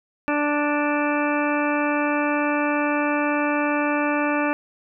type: harmonic tone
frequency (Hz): 293.7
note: D4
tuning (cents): 0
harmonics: 1 / 2 / 3 / 4 / 5 / 6 / 8 / 9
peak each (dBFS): -23 / -26 / -28 / -29 / -30 / -31 / -32 / -33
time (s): 0.28-4.53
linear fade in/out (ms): 0
effects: none